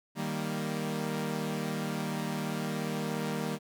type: chord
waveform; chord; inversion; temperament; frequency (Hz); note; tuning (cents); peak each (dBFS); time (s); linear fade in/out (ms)
sawtooth; Eb major; none; equal; 155.56 / 196 / 233.1; Eb3 / G3 / Bb3; 0 / 0 / 0; -32; 0.15-3.59; 50
effects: none